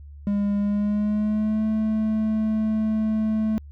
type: tone with pitch glide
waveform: triangle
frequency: 203.1 to 217.7 Hz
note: G#3 to A3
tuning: -38 to -18 cents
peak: -18 dBFS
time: 0.27-3.58 s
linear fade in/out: 0 ms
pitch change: +120 cents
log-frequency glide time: 0.57-1.66 s
effects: added 72 Hz sine -39 dBFS peak until 3.71 s